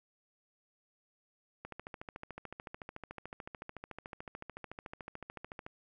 click train, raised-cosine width 0.5 ms, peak -28 dBFS, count 56, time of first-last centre 1.65-5.665 s, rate 13.7 Hz, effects none

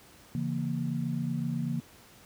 sine chord, A# diminished, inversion first, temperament just, 139.85 / 167.82 / 233.1 Hz, C#3 / E3 / A#3, +16 / +31 / 0 cents, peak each -33 dBFS, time 0.35-1.8 s, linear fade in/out 0 ms, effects pink hiss -55 dBFS RMS until 2.25 s + high-pass 60 Hz 12 dB/octave

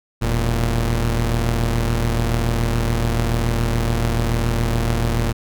sawtooth tone pair together, 41.01 / 116 Hz, E1 / A#2, -8 / -8 cents, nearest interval octave + tritone, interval 1800 cents, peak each -16 dBFS, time 0.21-5.33 s, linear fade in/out 20 ms, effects none

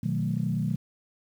sine chord, B dominant seventh, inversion none, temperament equal, 123.47 / 155.56 / 185 / 220 Hz, B2 / D#3 / F#3 / A3, 0 / 0 / 0 / 0 cents, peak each -30 / -29 / -30 / -32 dBFS, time 0.03-0.76 s, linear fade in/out 5 ms, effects tanh soft clip ceiling -15 dBFS + 9-bit

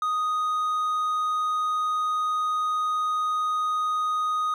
triangle tone, 1244.5 Hz, D#6, in tune, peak -21 dBFS, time 0.02-4.54 s, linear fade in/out 2 ms, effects none

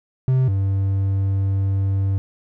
triangle tone pair in turn, 130 / 97.39 Hz, C3 / G2, -11 / -11 cents, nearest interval perfect fourth, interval 500 cents, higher first, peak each -12 / -15 dBFS, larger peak first, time 0.28-0.48 / 0.48-2.18 s, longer second, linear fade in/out 0 ms, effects none

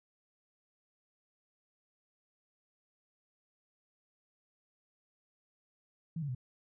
sine tone with pitch steps, 163.9 / 143.51 / 125.66 Hz, E3 / D3 / B2, -10 / -40 / +30 cents, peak -34 dBFS, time 6.16-6.349 s, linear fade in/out 5 ms, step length 63 ms, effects none

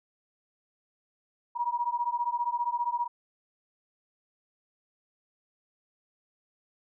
sine beating tone pair, 950 / 965 Hz, A#5 / B5, +33 / -40 cents, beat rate 15 Hz, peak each -30 dBFS, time 1.55-3.08 s, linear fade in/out 20 ms, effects none

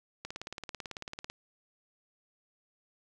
click train, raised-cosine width 0.2 ms, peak -22 dBFS, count 20, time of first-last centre 0.25-1.3 s, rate 18.1 Hz, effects none

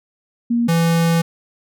sine / square tone pair in turn, 235.9 / 166.81 Hz, A#3 / E3, +21 / +21 cents, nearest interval tritone, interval 600 cents, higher first, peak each -14 / -14 dBFS, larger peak neither, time 0.5-0.68 / 0.68-1.22 s, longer second, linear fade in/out 10 ms, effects none

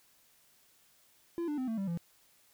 triangle tone with pitch steps, 340.1 / 296.1 / 257.7 / 224.4 / 195.34 / 170.05 Hz, F4 / D4 / C4 / A3 / G3 / F3, -46 / +14 / -26 / +34 / -6 / -46 cents, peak -30 dBFS, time 1.38-1.974 s, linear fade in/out 0 ms, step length 99 ms, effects white hiss -66 dBFS RMS until 2.53 s

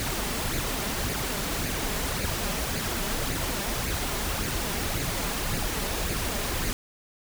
pink noise with flanger, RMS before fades -29 dBFS, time 0-6.73 s, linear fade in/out 0 ms, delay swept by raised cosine 0.44 to 5.04 ms, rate 1.8 Hz, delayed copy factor +0.5, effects none

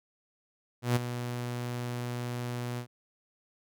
sawtooth tone with ADSR envelope, 121.7 Hz, B2, 25 cents flat, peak -18 dBFS, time 0.82-2.87 s, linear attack 140 ms, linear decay 16 ms, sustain -11 dB, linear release 88 ms, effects none

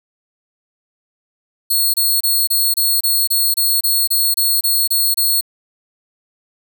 5% pulse tone bursts, 4319 Hz, C#8, 46 cents flat, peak -6 dBFS, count 14, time 1.7-5.411 s, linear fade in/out 10 ms, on 240 ms, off 27 ms, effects none

